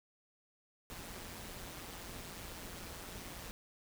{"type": "noise with amplitude modulation", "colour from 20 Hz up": "pink", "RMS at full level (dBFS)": -45, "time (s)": [0.9, 3.51], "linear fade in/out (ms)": 0, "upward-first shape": "sine", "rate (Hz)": 176, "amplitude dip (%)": 55, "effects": []}